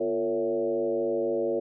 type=tone with frequency modulation; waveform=sine; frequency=453.2 Hz; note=A#4; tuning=49 cents flat; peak=-24 dBFS; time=0-1.6 s; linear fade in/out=10 ms; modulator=104 Hz; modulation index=1.4; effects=none